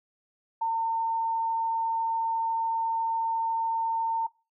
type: tone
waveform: sine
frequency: 907 Hz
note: A#5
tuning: 48 cents flat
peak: -24 dBFS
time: 0.61-4.27 s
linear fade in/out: 10 ms
effects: noise-tail reverb RT60 0.3 s tail -21 dB re dry